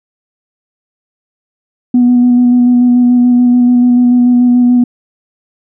sine tone with vibrato, 245.3 Hz, B3, 12 cents flat, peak -3 dBFS, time 1.94-4.84 s, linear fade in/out 5 ms, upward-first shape square, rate 6.9 Hz, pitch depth 12 cents each way, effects tanh soft clip ceiling -1 dBFS

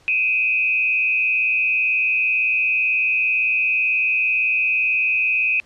sine tone with frequency modulation, 2517 Hz, D#7, 19 cents sharp, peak -16 dBFS, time 0.08-5.6 s, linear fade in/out 0 ms, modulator 118 Hz, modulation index 0.79, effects pink hiss -54 dBFS RMS until 5.65 s + low-pass 7000 Hz 12 dB/octave

